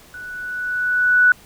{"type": "tone with level ramp", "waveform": "sine", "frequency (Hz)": 1480, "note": "F#6", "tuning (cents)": 0, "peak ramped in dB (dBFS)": [-32, -8], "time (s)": [0.14, 1.32], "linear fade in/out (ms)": 2, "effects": ["pink hiss -47 dBFS RMS until 1.45 s"]}